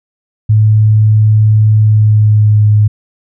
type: tone with pitch glide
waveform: sine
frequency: 107.7 to 105.54 Hz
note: A2 to G#2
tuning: -37 to +28 cents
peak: -4 dBFS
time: 0.49-2.88 s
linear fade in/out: 10 ms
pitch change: -35 cents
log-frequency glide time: 1.78-2.69 s
effects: none